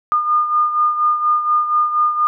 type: beating tone pair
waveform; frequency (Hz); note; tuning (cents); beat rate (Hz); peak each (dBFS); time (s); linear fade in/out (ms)
sine; 1215 / 1219.2; D#6 / D#6; -42 / -36; 4.2; -14 / -21; 0.12-2.27; 0
effects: none